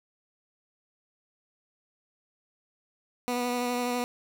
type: tone with vibrato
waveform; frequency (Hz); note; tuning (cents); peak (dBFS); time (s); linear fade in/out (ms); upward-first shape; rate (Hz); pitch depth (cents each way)
15% pulse; 245.1; B3; -13; -21; 3.28-4.04; 0; triangle; 12; 19
effects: none